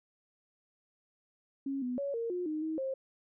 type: tone with pitch steps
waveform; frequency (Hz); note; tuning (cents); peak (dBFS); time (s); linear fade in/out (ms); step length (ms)
sine; 273.8 / 248.5 / 561 / 462.2 / 357.7 / 308.5 / 317 / 532; C#4 / B3 / C#5 / A#4 / F4 / D#4 / D#4 / C5; -21 / +11 / +21 / -15 / +41 / -15 / +32 / +29; -32; 1.66-2.94; 5; 160
effects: none